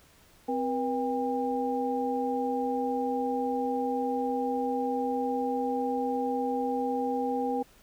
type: tone cluster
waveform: sine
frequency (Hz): 259.2 / 483 / 801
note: C4 / B4 / G5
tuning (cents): -16 / -39 / +37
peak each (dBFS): -31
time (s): 0.48-7.63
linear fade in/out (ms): 10
effects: pink hiss -59 dBFS RMS until 7.82 s